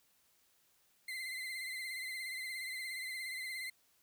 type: tone with vibrato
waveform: 35% pulse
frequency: 2063 Hz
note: C7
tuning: 25 cents flat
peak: -38 dBFS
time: 1.08-3.7 s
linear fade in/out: 5 ms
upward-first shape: triangle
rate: 17 Hz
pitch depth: 56 cents each way
effects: white hiss -72 dBFS RMS until 4.02 s